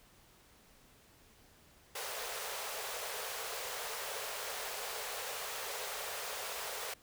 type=high-pass noise; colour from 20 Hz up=pink; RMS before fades=-41 dBFS; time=1.95-6.94 s; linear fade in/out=5 ms; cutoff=410 Hz; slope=96 dB/octave; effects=pink hiss -63 dBFS RMS until 7.02 s